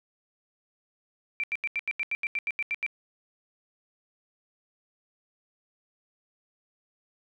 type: tone bursts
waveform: sine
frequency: 2349 Hz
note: D7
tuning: in tune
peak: -26 dBFS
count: 13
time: 1.4-2.864 s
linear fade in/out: 0 ms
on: 36 ms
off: 83 ms
effects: none